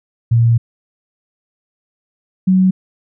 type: tone pair in turn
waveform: sine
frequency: 116.5 / 186.92 Hz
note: A#2 / F#3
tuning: -1 / +18 cents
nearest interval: minor sixth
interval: 819 cents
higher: second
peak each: -8 dBFS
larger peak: neither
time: 0.31-0.58 / 2.47-2.71 s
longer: first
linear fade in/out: 10 ms
effects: none